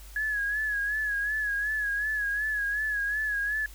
sine tone with vibrato, 1684 Hz, G#6, 24 cents sharp, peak -26 dBFS, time 0.16-3.66 s, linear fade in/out 2 ms, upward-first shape sine, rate 2.7 Hz, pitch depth 57 cents each way, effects added 50 Hz sine -44 dBFS peak until 3.74 s + white hiss -52 dBFS RMS until 3.74 s

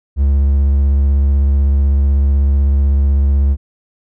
triangle tone with vibrato, 69.6 Hz, C#2, 8 cents sharp, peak -7 dBFS, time 0.16-3.57 s, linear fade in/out 50 ms, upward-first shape sine, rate 16 Hz, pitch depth 25 cents each way, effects none

